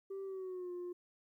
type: tone with pitch glide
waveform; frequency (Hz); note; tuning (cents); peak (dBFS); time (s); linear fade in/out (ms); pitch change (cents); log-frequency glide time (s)
sine; 389.3 to 354.9; G4 to F4; -12 to +28; -38; 0.1-0.93; 10; -160; 0.24-0.72
effects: tanh soft clip ceiling -39 dBFS + 13-bit